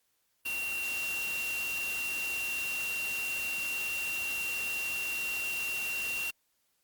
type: tone in noise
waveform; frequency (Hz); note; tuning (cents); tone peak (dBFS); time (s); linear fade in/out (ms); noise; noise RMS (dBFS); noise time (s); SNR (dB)
sine; 2748; F7; -29; -32; 0.45-6.31; 10; white; -40; 0.45-6.31; +5
effects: white hiss -75 dBFS RMS until 6.83 s + Opus 48 kbps